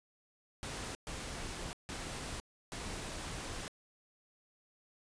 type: noise bursts at uneven times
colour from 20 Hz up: pink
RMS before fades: -42 dBFS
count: 4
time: 0.63-0.95 / 1.07-1.73 / 1.89-2.4 / 2.72-3.68 s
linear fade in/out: 0 ms
effects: resampled to 22050 Hz